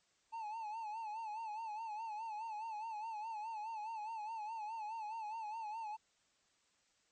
triangle tone with vibrato, 875 Hz, A5, 10 cents flat, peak -39 dBFS, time 0.32-5.97 s, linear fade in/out 20 ms, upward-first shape sine, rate 4.8 Hz, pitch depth 84 cents each way, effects white hiss -75 dBFS RMS until 7.11 s + MP3 32 kbps

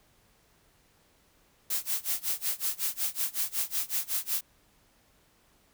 blue noise with tremolo, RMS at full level -28 dBFS, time 1.7-4.41 s, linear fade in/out 5 ms, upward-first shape sine, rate 5.4 Hz, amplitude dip 95%, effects pink hiss -65 dBFS RMS until 5.73 s

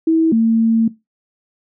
sine tone pair in turn, 323.9 / 226.1 Hz, E4 / A3, -30 / +47 cents, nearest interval tritone, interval 623 cents, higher first, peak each -10 dBFS, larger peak neither, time 0.07-0.32 / 0.32-0.88 s, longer second, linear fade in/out 5 ms, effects noise-tail reverb RT60 0.2 s tail -18 dB re dry

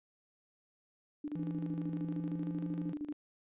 sine tone with tremolo, 295.9 Hz, D4, 13 cents sharp, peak -35 dBFS, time 1.24-3.13 s, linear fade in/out 5 ms, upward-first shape square, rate 13 Hz, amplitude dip 75%
triangle tone with pitch glide, 167.2 to 170.81 Hz, E3 to F3, +25 to -38 cents, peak -35 dBFS, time 1.35-2.93 s, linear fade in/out 10 ms, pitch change +37 cents, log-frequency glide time 1.87-2.67 s
effects resampled to 8000 Hz

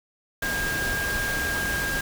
sine tone in noise, 1614 Hz, G#6, 50 cents flat, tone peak -26 dBFS, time 0.42-2.01 s, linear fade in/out 5 ms, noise pink, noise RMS -30 dBFS, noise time 0.42-2.01 s, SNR +1 dB, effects none

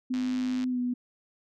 sine tone with pitch glide, 253.9 to 246.7 Hz, B3 to B3, +48 to -2 cents, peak -26 dBFS, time 0.1-0.94 s, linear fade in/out 10 ms, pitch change -50 cents, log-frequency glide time 0.68-0.79 s
click train, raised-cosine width 0.2 ms, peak -25 dBFS, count 53, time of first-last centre 0.14-0.64 s, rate 104 Hz
effects none

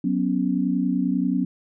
sine chord, F# suspended fourth, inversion none, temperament equal, 185 / 246.9 / 277.2 Hz, F#3 / B3 / C#4, 0 / 0 / 0 cents, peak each -24 dBFS, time 0.04-1.45 s, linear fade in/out 5 ms, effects none

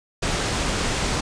pink low-pass noise, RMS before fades -24 dBFS, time 0.22-1.21 s, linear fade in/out 10 ms, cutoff 8800 Hz, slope 24 dB/octave, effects resampled to 22050 Hz

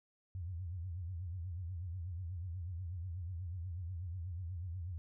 sine tone with vibrato, 88.2 Hz, F2, 18 cents sharp, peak -39 dBFS, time 0.35-4.98 s, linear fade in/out 0 ms, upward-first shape triangle, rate 8.2 Hz, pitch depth 170 cents each way, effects none

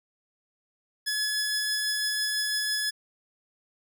sawtooth tone pair together, 1702 / 5100 Hz, G#6 / D#8, +42 / +42 cents, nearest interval octave + perfect fifth, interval 1900 cents, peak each -26 dBFS, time 1.06-2.91 s, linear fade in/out 20 ms, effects none

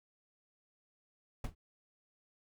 brown noise with exponential decay, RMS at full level -29 dBFS, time 1.44-1.55 s, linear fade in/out 5 ms, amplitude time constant 23 ms, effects none

